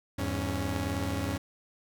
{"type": "tone cluster", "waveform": "sawtooth", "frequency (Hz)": [83.3, 102.2, 277.4], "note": ["E2", "G#2", "C#4"], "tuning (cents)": [19, -27, 1], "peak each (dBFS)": -30, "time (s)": [0.18, 1.38], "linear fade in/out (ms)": 10, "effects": []}